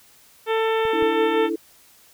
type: harmonic tone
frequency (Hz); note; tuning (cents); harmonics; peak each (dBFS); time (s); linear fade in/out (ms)
445.5; A4; +22; 1 / 2 / 3 / 4 / 5 / 6 / 7 / 8; -20 / -26 / -30 / -32 / -34 / -36 / -37 / -38; 0.46-1.5; 50
type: clicks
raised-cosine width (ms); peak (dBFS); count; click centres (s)
5; -27 / -26; 2; 0.853 / 1.025
type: chord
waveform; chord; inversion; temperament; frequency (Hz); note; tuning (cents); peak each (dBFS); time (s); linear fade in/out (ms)
sine; D suspended second; none; equal; 293.7 / 329.6 / 440; D4 / E4 / A4; 0 / 0 / 0; -30 / -24 / -27; 0.93-1.56; 5
effects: white hiss -53 dBFS RMS until 2.13 s